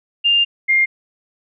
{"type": "tone pair in turn", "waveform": "sine", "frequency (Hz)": [2802, 2117], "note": ["F7", "C7"], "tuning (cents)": [5, 20], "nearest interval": "perfect fourth", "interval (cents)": 485, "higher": "first", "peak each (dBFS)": -11, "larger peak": "neither", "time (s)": [[0.24, 0.45], [0.68, 0.86]], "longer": "first", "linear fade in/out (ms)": 20, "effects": []}